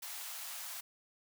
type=high-pass noise; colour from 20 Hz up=white; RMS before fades=-44 dBFS; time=0.02-0.81 s; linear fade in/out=10 ms; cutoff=640 Hz; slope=48 dB/octave; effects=none